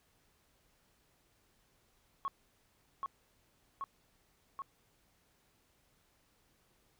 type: tone with echo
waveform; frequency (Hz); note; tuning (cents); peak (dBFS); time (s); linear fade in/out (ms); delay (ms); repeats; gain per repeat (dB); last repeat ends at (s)
sine; 1100; C#6; -14; -32; 2.25-2.28; 0; 780; 3; -2; 4.62
effects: tanh soft clip ceiling -29 dBFS + pink hiss -72 dBFS RMS until 6.99 s